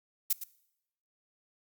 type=noise with echo; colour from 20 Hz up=violet; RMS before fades=-26 dBFS; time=0.3-0.33 s; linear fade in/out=5 ms; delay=110 ms; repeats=1; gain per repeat=-12 dB; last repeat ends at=0.44 s; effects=noise-tail reverb RT60 0.8 s tail -21 dB re dry + Opus 48 kbps